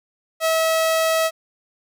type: tone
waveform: sawtooth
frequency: 646 Hz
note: E5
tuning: 35 cents flat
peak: -13 dBFS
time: 0.4-1.31 s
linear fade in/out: 50 ms
effects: none